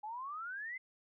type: exponential sweep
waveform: sine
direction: up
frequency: 825 to 2093 Hz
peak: -40 dBFS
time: 0.03-0.78 s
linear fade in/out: 10 ms
effects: none